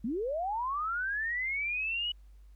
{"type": "linear sweep", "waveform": "sine", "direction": "up", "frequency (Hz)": [202.2, 2960], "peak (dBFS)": -30, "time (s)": [0.04, 2.12], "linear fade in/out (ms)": 5, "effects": ["added 50 Hz sine -51 dBFS peak until 2.55 s", "pink hiss -74 dBFS RMS until 2.55 s"]}